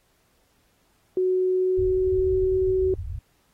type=tone with pitch glide; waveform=sine; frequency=370 to 375.4 Hz; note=F#4 to F#4; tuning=0 to +25 cents; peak=-19 dBFS; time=1.17-2.94 s; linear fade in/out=2 ms; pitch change=+25 cents; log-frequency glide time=1.54-2.32 s
type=low-pass noise; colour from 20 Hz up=white; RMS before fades=-32 dBFS; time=1.77-3.19 s; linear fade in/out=10 ms; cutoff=100 Hz; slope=48 dB/octave
effects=pink hiss -66 dBFS RMS until 3.53 s + AAC 48 kbps